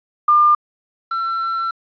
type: tone pair in turn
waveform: sine / triangle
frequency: 1200 / 1347 Hz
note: D6 / E6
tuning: +37 / +37 cents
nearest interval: major second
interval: 200 cents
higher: second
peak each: -9 / -17 dBFS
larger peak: first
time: 0.28-0.55 / 1.11-1.71 s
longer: second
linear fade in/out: 5 ms
effects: resampled to 11025 Hz + 8-bit